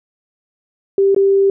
sine tone with dropouts, 392.8 Hz, G4, 4 cents sharp, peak -9 dBFS, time 0.98-1.5 s, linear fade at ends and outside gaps 2 ms, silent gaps 1.147-1.163 s, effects none

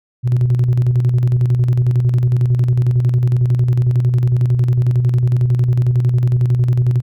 sine tone with tremolo, 123.2 Hz, B2, 4 cents flat, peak -7 dBFS, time 0.23-7.02 s, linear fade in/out 50 ms, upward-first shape square, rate 11 Hz, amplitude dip 50%, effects tanh soft clip ceiling -8 dBFS

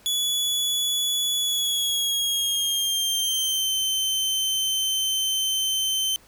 sawtooth tone with pitch glide, 3409 to 3090 Hz, G#7 to G7, +45 to -26 cents, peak -19 dBFS, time 0.06-6.16 s, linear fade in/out 0 ms, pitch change -171 cents, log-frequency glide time 1.38-3.72 s, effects pink hiss -54 dBFS RMS until 6.27 s

